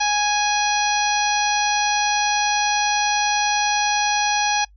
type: harmonic tone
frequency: 830 Hz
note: G#5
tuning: 1 cent flat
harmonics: 1 / 2 / 3 / 4 / 5 / 6 / 7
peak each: -20 / -26 / -26 / -29 / -28 / -32 / -25 dBFS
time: 0-4.65 s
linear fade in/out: 10 ms
effects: noise-tail reverb RT60 0.1 s tail -23 dB re dry + added 50 Hz sine -47 dBFS peak until 4.76 s